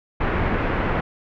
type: low-pass noise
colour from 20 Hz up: pink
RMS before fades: -22 dBFS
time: 0.2-1.01 s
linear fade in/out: 10 ms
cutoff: 2200 Hz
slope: 24 dB/octave
effects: none